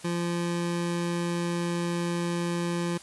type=tone; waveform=25% pulse; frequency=172.5 Hz; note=F3; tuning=21 cents flat; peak=-23 dBFS; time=0.04-2.98 s; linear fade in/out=10 ms; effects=white hiss -48 dBFS RMS until 3.02 s + resampled to 24000 Hz